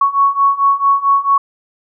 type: beating tone pair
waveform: sine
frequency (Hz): 1108.7 / 1113.2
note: C#6 / C#6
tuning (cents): 0 / +7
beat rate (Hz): 4.5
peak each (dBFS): -14 / -12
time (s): 0.01-1.38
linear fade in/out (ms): 5
effects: none